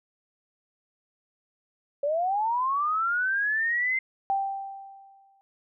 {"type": "linear sweep", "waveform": "sine", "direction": "up", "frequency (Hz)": [554.4, 2093], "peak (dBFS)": -23, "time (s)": [2.03, 3.99], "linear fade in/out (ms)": 5}
{"type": "tone with exponential decay", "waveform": "sine", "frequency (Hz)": 784, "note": "G5", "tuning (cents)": 0, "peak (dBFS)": -21, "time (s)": [4.3, 5.41], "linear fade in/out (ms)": 0, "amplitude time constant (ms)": 240}
{"effects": []}